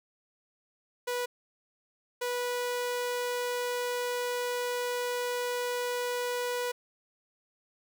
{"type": "tone bursts at uneven times", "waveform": "sawtooth", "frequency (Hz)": 490, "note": "B4", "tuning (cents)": -14, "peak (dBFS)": -26, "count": 2, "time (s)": [[1.07, 1.26], [2.21, 6.72]], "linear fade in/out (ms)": 10, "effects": []}